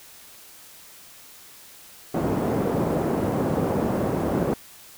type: band-pass noise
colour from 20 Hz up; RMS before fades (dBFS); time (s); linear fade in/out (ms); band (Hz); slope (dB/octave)
pink; -24; 2.14-4.54; 5; 150 to 640; 12
effects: white hiss -47 dBFS RMS until 4.97 s